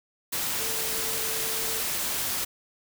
sine tone in noise, 446.1 Hz, A4, 24 cents sharp, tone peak -39 dBFS, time 0.58-1.81 s, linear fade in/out 10 ms, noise white, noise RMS -29 dBFS, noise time 0.32-2.45 s, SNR -13 dB, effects none

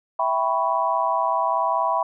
sine chord, C# half-diminished seventh, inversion first, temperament equal, 659.3 / 784 / 987.8 / 1108.7 Hz, E5 / G5 / B5 / C#6, 0 / 0 / 0 / 0 cents, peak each -25 / -26 / -22 / -27 dBFS, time 0.19-2.03 s, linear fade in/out 5 ms, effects none

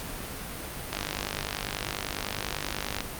click train, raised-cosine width 0.2 ms, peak -12 dBFS, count 105, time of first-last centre 0.93-3.006 s, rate 50.1 Hz, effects pink hiss -37 dBFS RMS until 3.19 s + Opus 48 kbps

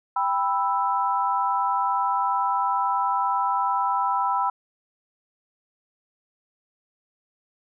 sine chord, E minor, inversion first, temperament just, 791.1 / 988.9 / 1318.5 Hz, G5 / B5 / E6, +16 / +2 / 0 cents, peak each -26 / -23 / -27 dBFS, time 0.16-4.5 s, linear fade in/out 5 ms, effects none

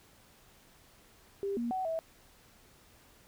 sine tone with pitch steps, 397.2 / 236.4 / 751 / 650 Hz, G4 / A#3 / F#5 / E5, +23 / +24 / +26 / -24 cents, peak -31 dBFS, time 1.43-1.99 s, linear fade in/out 0 ms, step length 140 ms, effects pink hiss -61 dBFS RMS until 3.27 s

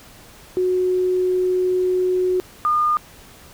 sine tone pair in turn, 366.8 / 1215.7 Hz, F#4 / D#6, -15 / -41 cents, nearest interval octave + major sixth, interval 2074 cents, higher second, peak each -16 / -15 dBFS, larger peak second, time 0.57-2.4 / 2.65-2.97 s, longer first, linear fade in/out 0 ms, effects pink hiss -45 dBFS RMS until 3.53 s

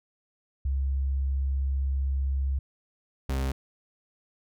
sine / 40% pulse tone pair in turn, 67.7 / 66.5 Hz, C#2 / C2, -40 / +29 cents, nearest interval unison, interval 31 cents, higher first, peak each -24 / -25 dBFS, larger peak first, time 0.65-2.59 / 3.29-3.52 s, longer first, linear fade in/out 5 ms, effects none

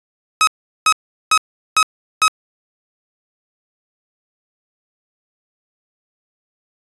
sawtooth tone bursts, 1274 Hz, D#6, 41 cents sharp, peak -6 dBFS, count 5, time 0.41-2.28 s, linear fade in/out 0 ms, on 62 ms, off 390 ms, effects resampled to 24000 Hz

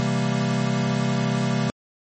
square chord, C dominant seventh, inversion none, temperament equal, 130.81 / 164.81 / 196 / 233.1 Hz, C3 / E3 / G3 / Bb3, 0 / 0 / 0 / 0 cents, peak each -25 / -29 / -27 / -27 dBFS, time 0-1.7 s, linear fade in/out 0 ms, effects MP3 32 kbps

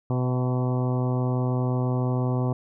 harmonic tone with a mistuned harmonic, 125.9 Hz, B2, 34 cents sharp, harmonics 1 / 2 / 3 / 4 / 5 / 6 / 7 / 8 / 9, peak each -23 / -29 / -33 / -35 / -37 / -39 / -40 / -41 / -42 dBFS, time 0.1-2.53 s, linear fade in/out 2 ms, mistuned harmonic 5, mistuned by +24 cents, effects none

